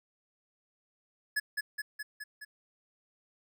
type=tone with echo; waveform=square; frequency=1704 Hz; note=G#6; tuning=44 cents sharp; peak=-28 dBFS; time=1.36-1.4 s; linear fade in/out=10 ms; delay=210 ms; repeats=5; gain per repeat=-3 dB; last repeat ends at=2.45 s; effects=none